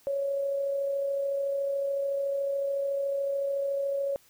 sine tone with amplitude modulation, 556 Hz, C#5, 5 cents sharp, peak -25 dBFS, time 0.07-4.16 s, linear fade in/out 0 ms, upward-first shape sine, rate 33.8 Hz, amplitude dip 30%, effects white hiss -61 dBFS RMS until 4.29 s

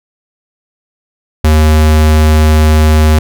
square tone, 77.4 Hz, D#2, 9 cents flat, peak -5 dBFS, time 1.44-3.19 s, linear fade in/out 5 ms, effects none

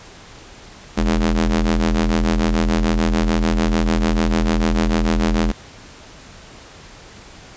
sawtooth ring-modulated tone, 82.41 Hz, E2, in tune, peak -8 dBFS, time 0.97-5.52 s, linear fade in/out 10 ms, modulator 127 Hz, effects pink hiss -41 dBFS RMS until 7.56 s + resampled to 16000 Hz

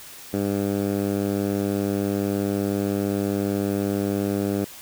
10% pulse tone with band-pass filter, 100 Hz, G2, 35 cents sharp, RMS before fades -24 dBFS, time 0.33-4.65 s, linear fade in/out 10 ms, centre 260 Hz, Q 0.81, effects white hiss -42 dBFS RMS until 4.81 s

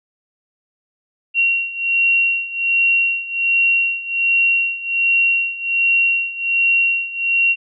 sine beating tone pair, 2744 / 2745.3 Hz, F7 / F7, -31 / -30 cents, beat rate 1.3 Hz, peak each -19 / -16 dBFS, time 1.34-7.56 s, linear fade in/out 50 ms, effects none

